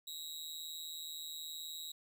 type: tone with amplitude modulation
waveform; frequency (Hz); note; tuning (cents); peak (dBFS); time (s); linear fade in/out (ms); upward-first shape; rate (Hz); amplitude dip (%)
sawtooth; 3852; B7; -44; -36; 0.07-1.92; 5; sine; 159; 95
effects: none